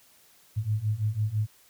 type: beating tone pair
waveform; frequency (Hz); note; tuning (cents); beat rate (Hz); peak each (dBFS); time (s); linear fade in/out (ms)
sine; 103.83 / 109.83; G#2 / A2; 0 / -3; 6; -29 / -27; 0.56-1.47; 20
effects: white hiss -59 dBFS RMS until 1.69 s